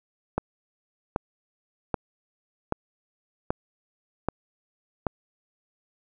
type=click train; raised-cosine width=1 ms; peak=-10 dBFS; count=7; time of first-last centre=0.38-5.067 s; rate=1.28 Hz; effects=none